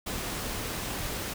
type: noise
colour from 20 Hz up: pink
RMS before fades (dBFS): -34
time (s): 0.06-1.34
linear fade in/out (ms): 10
effects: none